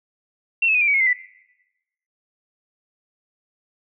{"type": "tone with pitch steps", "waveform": "sine", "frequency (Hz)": [2716, 2596, 2482, 2373, 2268, 2168, 2073, 1981.3], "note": ["F7", "E7", "D#7", "D7", "C#7", "C#7", "C7", "B6"], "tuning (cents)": [-49, -27, -5, 17, 39, -39, -17, 5], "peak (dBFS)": -15, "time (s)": [0.62, 1.132], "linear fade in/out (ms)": 5, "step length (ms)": 64, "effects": ["noise-tail reverb RT60 1.0 s tail -21 dB re dry"]}